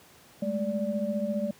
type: tone cluster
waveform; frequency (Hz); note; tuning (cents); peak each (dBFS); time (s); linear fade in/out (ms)
sine; 202.9 / 217.6 / 583; G#3 / A3 / D5; -40 / -19 / -13; -31; 0.42-1.51; 5
effects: pink hiss -55 dBFS RMS until 1.59 s + high-pass 100 Hz 12 dB/octave